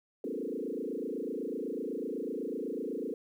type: tone with frequency modulation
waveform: sine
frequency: 360 Hz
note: F#4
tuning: 47 cents flat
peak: -33 dBFS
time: 0.24-3.14 s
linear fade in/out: 2 ms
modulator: 28 Hz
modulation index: 4.3
effects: 11-bit